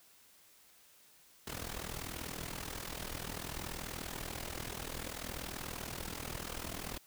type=noise with amplitude modulation; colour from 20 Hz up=pink; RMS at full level=-39 dBFS; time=1.47-6.98 s; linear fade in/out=2 ms; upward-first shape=sine; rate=40.6 Hz; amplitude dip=80%; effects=white hiss -63 dBFS RMS until 7.06 s